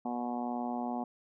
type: harmonic tone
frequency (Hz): 121.5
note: B2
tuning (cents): -28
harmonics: 2 / 3 / 4 / 5 / 6 / 7 / 8 / 9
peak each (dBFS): -35 / -46 / -48 / -45 / -38 / -41 / -49 / -50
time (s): 0.05-1.04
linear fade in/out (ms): 5
effects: none